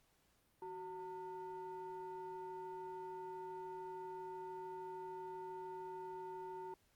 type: ring-modulated tone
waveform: triangle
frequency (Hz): 266.5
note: C4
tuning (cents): +32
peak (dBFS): -40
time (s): 0.62-6.74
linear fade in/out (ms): 2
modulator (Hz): 640
effects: pink hiss -75 dBFS RMS until 6.95 s + Opus 48 kbps